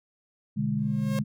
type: chord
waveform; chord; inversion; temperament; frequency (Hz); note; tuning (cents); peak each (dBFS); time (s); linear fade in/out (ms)
sine; G# diminished; first; equal; 123.47 / 146.83 / 207.7; B2 / D3 / G#3; 0 / 0 / 0; -32 / -29 / -27; 0.56-1.24; 20
type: tone with exponential growth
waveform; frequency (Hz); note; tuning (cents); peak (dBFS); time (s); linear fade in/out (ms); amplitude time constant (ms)
sawtooth; 538; C5; +48; -27; 0.78-1.19; 2; 88
effects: none